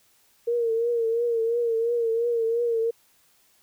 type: tone with vibrato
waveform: sine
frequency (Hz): 463.8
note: A#4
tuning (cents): -9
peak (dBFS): -21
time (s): 0.47-2.91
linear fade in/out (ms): 10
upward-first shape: triangle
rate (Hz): 2.9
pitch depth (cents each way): 64
effects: white hiss -62 dBFS RMS until 3.62 s